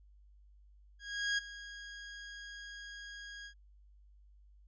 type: tone with ADSR envelope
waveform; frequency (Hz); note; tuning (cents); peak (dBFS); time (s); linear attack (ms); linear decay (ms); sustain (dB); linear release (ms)
sawtooth; 1641; G#6; -21; -26; 0.99-3.54; 390; 14; -16; 83
effects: added 50 Hz sine -58 dBFS peak until 4.67 s + resampled to 16000 Hz